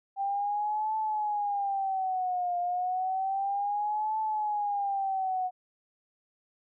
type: tone with vibrato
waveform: sine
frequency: 784 Hz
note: G5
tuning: in tune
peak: -27 dBFS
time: 0.16-5.51 s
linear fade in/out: 50 ms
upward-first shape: triangle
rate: 0.31 Hz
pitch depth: 190 cents each way
effects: none